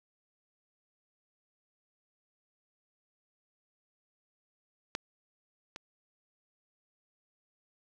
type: clicks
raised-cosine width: 0.2 ms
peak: -15 / -24 dBFS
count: 2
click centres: 4.951 / 5.761 s
effects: none